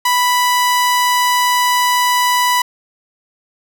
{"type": "tone", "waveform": "sawtooth", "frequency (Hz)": 987.8, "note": "B5", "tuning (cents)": 0, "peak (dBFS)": -8, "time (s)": [0.05, 2.62], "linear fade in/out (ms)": 5, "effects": []}